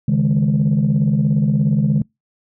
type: chord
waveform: sine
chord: C# suspended second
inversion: none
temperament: equal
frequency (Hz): 138.59 / 155.56 / 207.7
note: C#3 / D#3 / G#3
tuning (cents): 0 / 0 / 0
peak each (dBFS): -16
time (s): 0.08-2.02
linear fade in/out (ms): 5
effects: noise-tail reverb RT60 0.2 s tail -26 dB re dry + tanh soft clip ceiling -8 dBFS